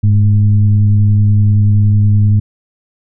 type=tone with frequency modulation; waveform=sine; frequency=102.7 Hz; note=G#2; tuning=19 cents flat; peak=-6 dBFS; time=0.03-2.4 s; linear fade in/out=10 ms; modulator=108 Hz; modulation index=0.48; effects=none